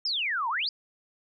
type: exponential two-way sweep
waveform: sine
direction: down then up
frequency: 5480 to 880 to 5050 Hz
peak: -26 dBFS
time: 0.05-0.69 s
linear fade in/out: 2 ms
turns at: 0.49 s
effects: none